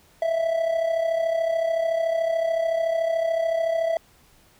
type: tone with amplitude modulation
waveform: triangle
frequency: 659.3 Hz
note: E5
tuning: in tune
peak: -16 dBFS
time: 0.22-3.97 s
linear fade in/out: 2 ms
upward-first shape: sine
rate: 33.7 Hz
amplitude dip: 60%
effects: pink hiss -57 dBFS RMS until 4.59 s